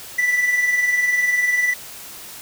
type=tone with tremolo; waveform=triangle; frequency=1975.5 Hz; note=B6; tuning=in tune; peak=-12 dBFS; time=0.18-1.74 s; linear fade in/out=10 ms; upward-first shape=sine; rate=20 Hz; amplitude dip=50%; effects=white hiss -37 dBFS RMS until 2.41 s